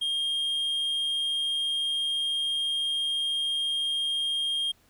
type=tone; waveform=triangle; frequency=3223 Hz; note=G7; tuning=47 cents sharp; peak=-24 dBFS; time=0.01-4.72 s; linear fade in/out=10 ms; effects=pink hiss -63 dBFS RMS until 4.89 s